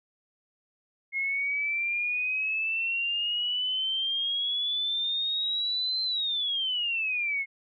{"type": "exponential two-way sweep", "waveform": "sine", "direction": "up then down", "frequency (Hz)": [2152, 4114, 2152], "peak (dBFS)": -26, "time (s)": [1.12, 7.46], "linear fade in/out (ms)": 50, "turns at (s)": 6.03, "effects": []}